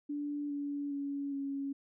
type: tone with pitch steps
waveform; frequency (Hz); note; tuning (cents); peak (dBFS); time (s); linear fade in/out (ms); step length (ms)
sine; 290.9 / 286.2 / 281.6 / 277.1; D4 / D4 / C#4 / C#4; -16 / -45 / +27 / -1; -34; 0.09-1.73; 10; 410
effects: none